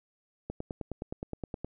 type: click train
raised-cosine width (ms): 2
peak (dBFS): -22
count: 12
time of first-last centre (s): 0.5-1.646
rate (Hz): 9.6
effects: none